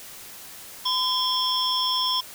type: tone cluster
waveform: sine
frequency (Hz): 1015 / 3210 / 3410 / 5350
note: B5 / G7 / G#7 / E8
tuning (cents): +47 / +40 / +45 / +25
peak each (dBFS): -27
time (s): 0.85-2.21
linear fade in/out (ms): 10
effects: white hiss -42 dBFS RMS until 2.34 s